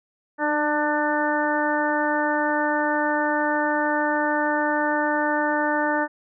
harmonic tone with a mistuned harmonic, 297.8 Hz, D4, 24 cents sharp, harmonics 1 / 2 / 3 / 4 / 5 / 6, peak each -26 / -26 / -25 / -32 / -28 / -28 dBFS, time 0.38-6.08 s, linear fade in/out 50 ms, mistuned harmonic 1, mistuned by +21 cents, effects none

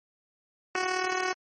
10% pulse tone with amplitude modulation, 370 Hz, F#4, in tune, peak -16 dBFS, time 0.75-1.33 s, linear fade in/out 2 ms, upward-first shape sine, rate 37.9 Hz, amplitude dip 55%, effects MP3 32 kbps

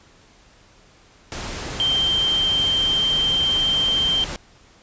sine tone in noise, 3143 Hz, G7, 4 cents sharp, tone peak -17 dBFS, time 1.8-4.24 s, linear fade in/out 0 ms, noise pink, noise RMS -30 dBFS, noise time 1.32-4.36 s, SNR +10 dB, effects pink hiss -52 dBFS RMS until 4.82 s + resampled to 16000 Hz

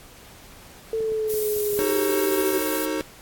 sine exponential sweep, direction down, 447.4 to 381.1 Hz, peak -22 dBFS, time 0.93-2.58 s, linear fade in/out 2 ms
clicks, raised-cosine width 2 ms, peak -27 dBFS, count 6, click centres 1.006 / 1.12 / 1.34 / 1.565 / 1.731 / 1.819 s
violet noise, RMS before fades -29 dBFS, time 1.29-2.86 s, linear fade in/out 10 ms
square chord, D# diminished seventh, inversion none, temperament just, 311.1 / 373.4 / 448 / 537.6 Hz, D#4 / F#4 / A4 / C5, 0 / +16 / +31 / +47 cents, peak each -28 / -32 / -32 / -32 dBFS, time 1.79-3.01 s, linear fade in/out 0 ms
effects pink hiss -47 dBFS RMS until 3.21 s + AAC 64 kbps

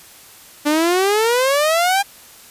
sawtooth exponential sweep, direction up, 290 to 813 Hz, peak -10 dBFS, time 0.65-2.03 s, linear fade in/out 20 ms, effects white hiss -43 dBFS RMS until 2.5 s + resampled to 32000 Hz

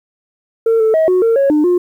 sine tone with pitch steps, 453.8 / 440.5 / 638 / 366.9 / 456.3 / 552 / 301.1 / 356 Hz, A#4 / A4 / D#5 / F#4 / A#4 / C#5 / D4 / F4, -47 / +2 / +43 / -15 / -37 / -7 / +43 / +33 cents, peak -7 dBFS, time 0.66-1.78 s, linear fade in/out 5 ms, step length 140 ms, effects tanh soft clip ceiling -7 dBFS + 8-bit

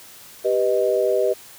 sine chord, G augmented, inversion none, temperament equal, 392 / 493.9 / 622.3 Hz, G4 / B4 / D#5, 0 / 0 / 0 cents, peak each -21 dBFS, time 0.44-1.34 s, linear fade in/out 20 ms, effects white hiss -44 dBFS RMS until 1.58 s

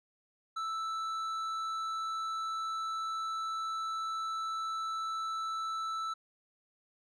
sine tone with tanh clipping, 1319 Hz, E6, 1 cent sharp, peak -35 dBFS, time 0.56-6.14 s, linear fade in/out 10 ms, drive 9 dB, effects none

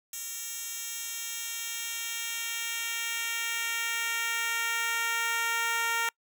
10% pulse tone with high-pass filter sweep, 462.1 Hz, A#4, 15 cents flat, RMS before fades -32 dBFS, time 0.13-6.09 s, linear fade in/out 2 ms, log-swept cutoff 6200 to 1000 Hz, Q 0.89, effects noise-tail reverb RT60 0.1 s tail -26 dB re dry

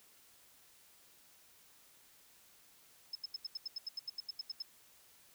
sine tone bursts, 5200 Hz, E8, 24 cents flat, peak -37 dBFS, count 15, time 3.13-4.623 s, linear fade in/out 5 ms, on 23 ms, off 82 ms, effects white hiss -64 dBFS RMS until 5.34 s

